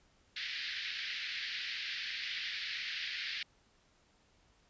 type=band-pass noise; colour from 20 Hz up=pink; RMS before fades=-40 dBFS; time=0.36-3.43 s; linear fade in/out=5 ms; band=1700 to 4800 Hz; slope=48 dB/octave; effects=pink hiss -69 dBFS RMS until 4.69 s + resampled to 16000 Hz